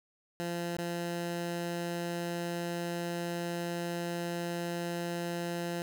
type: tone with dropouts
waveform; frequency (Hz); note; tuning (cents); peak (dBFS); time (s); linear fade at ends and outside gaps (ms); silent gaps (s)
15% pulse; 172.2; F3; -24; -27; 0.4-5.82; 0; 0.767-0.785
effects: none